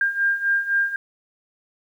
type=beating tone pair; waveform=sine; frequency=1600 / 1603.9 Hz; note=G6 / G6; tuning=+35 / +39 cents; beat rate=3.9 Hz; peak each=-24 / -20 dBFS; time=0.01-0.96 s; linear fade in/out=2 ms; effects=9-bit